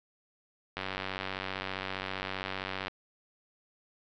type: click train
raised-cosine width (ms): 0.3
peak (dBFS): -18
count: 202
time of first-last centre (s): 0.77-2.881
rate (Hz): 95.2
effects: low-pass 5000 Hz 12 dB/octave